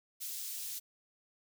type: high-pass noise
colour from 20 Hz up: white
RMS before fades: -41 dBFS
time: 0.2-0.8 s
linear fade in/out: 20 ms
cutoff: 4100 Hz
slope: 12 dB/octave
effects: none